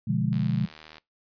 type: chord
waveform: sine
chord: B diminished seventh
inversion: none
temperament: equal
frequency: 123.47 / 146.83 / 174.61 / 207.7 Hz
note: B2 / D3 / F3 / Ab3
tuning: 0 / 0 / 0 / 0 cents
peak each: -28 dBFS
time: 0.07-0.66 s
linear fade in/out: 10 ms
type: click train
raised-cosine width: 0.2 ms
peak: -27 dBFS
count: 52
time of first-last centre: 0.33-0.982 s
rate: 78.2 Hz
effects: noise-tail reverb RT60 0.2 s tail -23 dB re dry + resampled to 11025 Hz